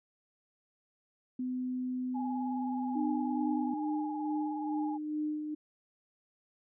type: tone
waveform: sine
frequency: 253.3 Hz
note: B3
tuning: 44 cents sharp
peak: -32 dBFS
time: 1.39-3.74 s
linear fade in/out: 5 ms
type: tone with vibrato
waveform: sine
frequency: 830 Hz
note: G#5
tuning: 1 cent flat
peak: -38 dBFS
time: 2.14-4.98 s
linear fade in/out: 20 ms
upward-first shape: sine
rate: 19 Hz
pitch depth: 49 cents each way
type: tone with tremolo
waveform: sine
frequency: 303.2 Hz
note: D#4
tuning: 45 cents flat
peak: -30 dBFS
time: 2.95-5.55 s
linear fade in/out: 10 ms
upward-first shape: sine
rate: 2.3 Hz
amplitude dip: 45%
effects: none